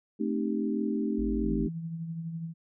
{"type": "chord", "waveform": "sine", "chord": "A half-diminished seventh", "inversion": "none", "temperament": "equal with one note detuned", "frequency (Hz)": [220, 261.6, 306.3, 392], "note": ["A3", "C4", "Eb4", "G4"], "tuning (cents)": [0, 0, -27, 0], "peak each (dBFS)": [-30, -34, -32, -35], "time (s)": [0.19, 1.69], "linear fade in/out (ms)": 20}
{"type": "tone", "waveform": "sine", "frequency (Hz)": 51.91, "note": "G#1", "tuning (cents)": 0, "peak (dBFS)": -33, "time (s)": [1.18, 1.67], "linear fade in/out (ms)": 10}
{"type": "tone with tremolo", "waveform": "sine", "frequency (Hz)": 164.81, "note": "E3", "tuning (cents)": 0, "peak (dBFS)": -31, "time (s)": [1.42, 2.54], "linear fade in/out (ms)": 50, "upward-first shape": "triangle", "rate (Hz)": 12, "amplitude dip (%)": 50}
{"effects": []}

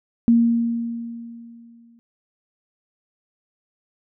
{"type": "tone with exponential decay", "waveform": "sine", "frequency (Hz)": 233.1, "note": "A#3", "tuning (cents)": 0, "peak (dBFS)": -10, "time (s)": [0.28, 1.99], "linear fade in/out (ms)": 0, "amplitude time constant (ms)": 370, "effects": []}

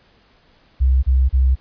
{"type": "tone bursts", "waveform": "sine", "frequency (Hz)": 65, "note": "C2", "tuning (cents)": -11, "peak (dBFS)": -11, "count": 3, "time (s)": [0.8, 1.556], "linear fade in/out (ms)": 20, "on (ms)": 230, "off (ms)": 33, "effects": ["pink hiss -55 dBFS RMS until 1.6 s", "resampled to 11025 Hz"]}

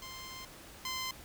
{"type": "tone pair in turn", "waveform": "10% pulse", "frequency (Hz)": [1046.5, 1036.3], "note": ["C6", "C6"], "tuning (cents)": [0, -17], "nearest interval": "unison", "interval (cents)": 17, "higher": "first", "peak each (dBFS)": [-36, -27], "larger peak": "second", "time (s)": [[0.02, 0.45], [0.85, 1.11]], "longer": "first", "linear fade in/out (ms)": 2, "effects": ["pink hiss -52 dBFS RMS until 1.24 s"]}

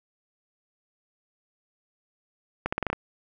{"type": "accelerating click train", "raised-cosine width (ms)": 0.5, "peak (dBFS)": -11, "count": 7, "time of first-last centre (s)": [2.66, 2.93], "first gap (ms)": 65, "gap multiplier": 0.85, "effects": []}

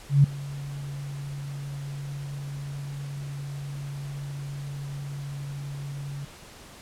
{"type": "tone with ADSR envelope", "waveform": "sine", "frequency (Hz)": 140.8, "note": "C#3", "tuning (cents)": 27, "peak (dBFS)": -11, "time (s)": [0.09, 6.25], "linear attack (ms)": 150, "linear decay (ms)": 5, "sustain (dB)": -21, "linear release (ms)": 4, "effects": ["pink hiss -47 dBFS RMS until 6.81 s", "low-pass 11000 Hz 12 dB/octave"]}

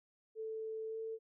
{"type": "tone with pitch glide", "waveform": "sine", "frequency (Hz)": [441.1, 446], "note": ["A4", "A4"], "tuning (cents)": [4, 23], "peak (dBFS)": -39, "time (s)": [0.35, 1.19], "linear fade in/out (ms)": 50, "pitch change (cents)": 19, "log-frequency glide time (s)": [0.87, 0.98], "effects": []}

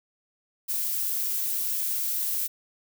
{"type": "noise", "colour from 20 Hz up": "violet", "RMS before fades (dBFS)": -28, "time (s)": [0.68, 2.48], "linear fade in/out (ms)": 20, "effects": []}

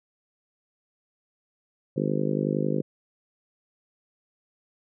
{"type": "harmonic tone", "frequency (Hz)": 51, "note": "G#1", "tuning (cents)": -31, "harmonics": [3, 4, 5, 6, 7, 8, 9, 10], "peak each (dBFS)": [-29, -30, -31, -32, -32, -33, -34, -34], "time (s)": [1.96, 2.82], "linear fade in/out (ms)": 10, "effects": []}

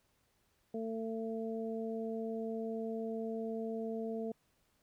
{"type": "harmonic tone", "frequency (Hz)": 224.3, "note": "A3", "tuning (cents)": 34, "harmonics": [1, 2, 3], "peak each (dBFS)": [-39, -39, -45], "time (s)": [0.74, 4.32], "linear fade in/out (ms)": 5, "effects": ["pink hiss -75 dBFS RMS until 4.82 s"]}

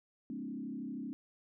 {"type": "tone with frequency modulation", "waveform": "sine", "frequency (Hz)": 250.1, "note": "B3", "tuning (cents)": 22, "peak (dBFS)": -38, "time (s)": [0.3, 1.13], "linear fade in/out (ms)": 0, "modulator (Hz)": 32.8, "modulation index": 1.5, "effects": []}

